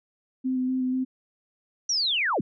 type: tone with vibrato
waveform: sine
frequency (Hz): 256.9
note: C4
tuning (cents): -32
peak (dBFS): -23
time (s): 0.44-1.05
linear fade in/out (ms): 20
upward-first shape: square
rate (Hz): 4.1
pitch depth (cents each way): 13
type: linear sweep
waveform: sine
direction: down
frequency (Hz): 5920 to 118.6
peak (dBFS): -22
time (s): 1.89-2.41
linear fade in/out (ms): 5
effects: none